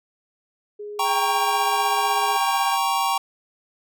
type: tone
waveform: sine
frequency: 415.3 Hz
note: G#4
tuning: in tune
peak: -31 dBFS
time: 0.79-2.37 s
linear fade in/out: 10 ms
type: chord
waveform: square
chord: G diminished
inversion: none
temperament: equal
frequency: 784 / 932.3 / 1108.7 Hz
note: G5 / Bb5 / Db6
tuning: 0 / 0 / 0 cents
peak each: -25 dBFS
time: 0.99-3.18 s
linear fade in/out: 5 ms
type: harmonic tone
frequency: 800 Hz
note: G5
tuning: 35 cents sharp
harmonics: 1 / 2 / 3 / 4 / 5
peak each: -29 / -33 / -37 / -43 / -46 dBFS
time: 1.04-2.78 s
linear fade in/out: 50 ms
effects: none